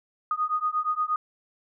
sine beating tone pair, 1235 / 1243.5 Hz, D#6 / D#6, -13 / -1 cents, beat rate 8.5 Hz, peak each -27 dBFS, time 0.31-1.16 s, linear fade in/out 2 ms, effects none

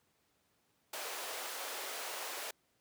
pink high-pass noise, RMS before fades -42 dBFS, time 0.93-2.51 s, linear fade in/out 5 ms, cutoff 460 Hz, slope 24 dB/octave, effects pink hiss -75 dBFS RMS until 2.8 s + high-pass 100 Hz 12 dB/octave

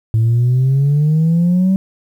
sine exponential sweep, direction up, 110 to 193.5 Hz, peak -8 dBFS, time 0.14-1.76 s, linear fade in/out 0 ms, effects tanh soft clip ceiling -8 dBFS + 8-bit

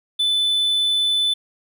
triangle tone, 3505 Hz, A7, 7 cents flat, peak -15 dBFS, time 0.19-1.34 s, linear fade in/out 10 ms, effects none

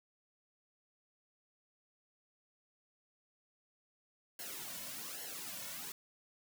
white noise with flanger, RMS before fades -45 dBFS, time 4.39-5.92 s, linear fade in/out 2 ms, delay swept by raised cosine 0.82 to 2.52 ms, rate 1.2 Hz, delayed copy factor -0.8, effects none

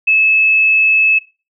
sine tone, 2600 Hz, E7, 24 cents flat, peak -8 dBFS, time 0.07-1.19 s, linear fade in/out 10 ms, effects noise-tail reverb RT60 0.3 s tail -19 dB re dry

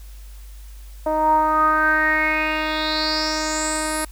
10% pulse tone with low-pass filter sweep, 310.4 Hz, D#4, 4 cents flat, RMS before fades -20 dBFS, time 1.06-4.05 s, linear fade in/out 5 ms, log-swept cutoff 740 to 11000 Hz, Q 6.8, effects added 50 Hz sine -36 dBFS peak until 4.11 s + white hiss -51 dBFS RMS until 4.11 s

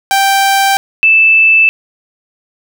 sawtooth / sine tone pair in turn, 784 / 2637 Hz, G5 / E7, 0 / 0 cents, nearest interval octave + major sixth, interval 2100 cents, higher second, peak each -4 dBFS, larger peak neither, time 0.11-0.77 / 1.03-1.69 s, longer neither, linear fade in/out 0 ms, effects none

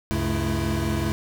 square tone cluster, 70.6 / 95.7 / 137.3 / 216.8 / 332.3 Hz, C#2 / G2 / C#3 / A3 / E4, +32 / -41 / -16 / -25 / +14 cents, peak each -30 dBFS, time 0.11-1.12 s, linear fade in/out 0 ms, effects none

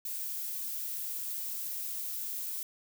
violet noise, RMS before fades -37 dBFS, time 0.05-2.63 s, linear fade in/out 2 ms, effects none

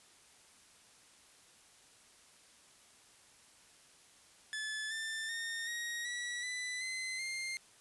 sawtooth tone with pitch steps, 1731 / 1780.7 / 1831.8 / 1884.4 / 1938.5 / 1994.1 / 2051 / 2110 Hz, A6 / A6 / A#6 / A#6 / B6 / B6 / C7 / C7, -29 / +20 / -31 / +18 / -33 / +16 / -35 / +14 cents, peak -34 dBFS, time 4.53-7.57 s, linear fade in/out 0 ms, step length 380 ms, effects white hiss -62 dBFS RMS until 7.8 s + resampled to 24000 Hz

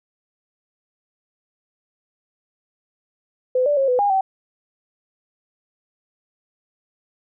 sine tone with pitch steps, 508 / 584 / 542 / 499.1 / 813 / 768 Hz, B4 / D5 / C#5 / B4 / G#5 / G5, +49 / -10 / -39 / +18 / -37 / -36 cents, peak -15 dBFS, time 3.55-4.21 s, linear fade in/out 5 ms, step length 110 ms, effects none

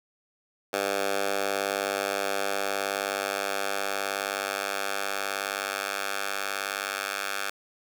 10% pulse tone with high-pass filter sweep, 99.2 Hz, G2, 21 cents sharp, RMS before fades -30 dBFS, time 0.73-7.5 s, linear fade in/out 5 ms, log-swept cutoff 560 to 1200 Hz, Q 1.1, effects none

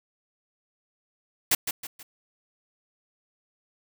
white noise with echo, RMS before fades -21 dBFS, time 1.51-1.55 s, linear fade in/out 5 ms, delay 160 ms, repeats 3, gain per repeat -8 dB, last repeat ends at 2.03 s, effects none

